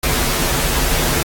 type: noise with comb filter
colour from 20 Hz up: pink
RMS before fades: -17 dBFS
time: 0.03-1.23 s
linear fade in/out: 5 ms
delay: 10 ms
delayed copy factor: -0.9
effects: AAC 64 kbps